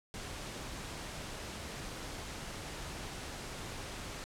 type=noise; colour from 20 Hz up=pink; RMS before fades=-43 dBFS; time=0.14-4.24 s; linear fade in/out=0 ms; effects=low-pass 9000 Hz 12 dB/octave